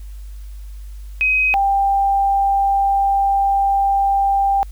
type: tone pair in turn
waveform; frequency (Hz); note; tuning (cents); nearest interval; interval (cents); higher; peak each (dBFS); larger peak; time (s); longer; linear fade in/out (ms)
sine; 2524 / 790.9; D#7 / G5; +24 / +15; octave + minor sixth; 2009; first; -13; neither; 1.21-1.54 / 1.54-4.63; second; 0
effects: added 50 Hz sine -30 dBFS peak until 4.71 s + white hiss -53 dBFS RMS until 4.71 s